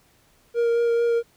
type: tone with vibrato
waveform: triangle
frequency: 468.6 Hz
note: A#4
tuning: 9 cents sharp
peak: -16 dBFS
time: 0.54-1.23 s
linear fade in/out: 50 ms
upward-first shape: sine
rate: 4.5 Hz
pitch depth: 11 cents each way
effects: pink hiss -60 dBFS RMS until 1.36 s